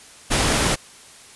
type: noise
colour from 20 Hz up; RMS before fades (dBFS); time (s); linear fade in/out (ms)
pink; -19; 0.3-0.76; 20
effects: white hiss -45 dBFS RMS until 1.35 s + resampled to 24000 Hz